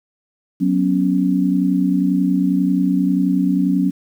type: chord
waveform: sine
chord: F# suspended fourth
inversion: none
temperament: equal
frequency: 185 / 246.9 / 277.2 Hz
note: F#3 / B3 / C#4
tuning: 0 / 0 / 0 cents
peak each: -17 / -22 / -17 dBFS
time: 0.6-3.91 s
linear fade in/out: 20 ms
effects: 8-bit